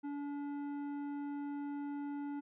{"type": "tone with tanh clipping", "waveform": "sine", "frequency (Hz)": 286.8, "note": "D4", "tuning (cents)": -41, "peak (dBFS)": -40, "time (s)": [0.03, 2.41], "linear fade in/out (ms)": 20, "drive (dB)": 11, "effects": []}